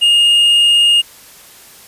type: tone with tanh clipping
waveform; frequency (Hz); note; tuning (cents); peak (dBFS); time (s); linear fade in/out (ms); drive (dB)
sine; 2842; F7; +30; -8; 0.01-1.02; 20; 4
effects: white hiss -40 dBFS RMS until 1.87 s + resampled to 32000 Hz